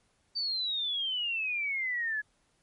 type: exponential sweep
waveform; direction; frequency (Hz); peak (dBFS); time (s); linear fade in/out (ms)
sine; down; 4632 to 1683; -29; 0.35-2.22; 20
effects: pink hiss -71 dBFS RMS until 2.62 s + MP3 48 kbps